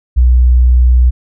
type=tone; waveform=sine; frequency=61.74 Hz; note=B1; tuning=in tune; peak=-4 dBFS; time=0.16-1.11 s; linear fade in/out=20 ms; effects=none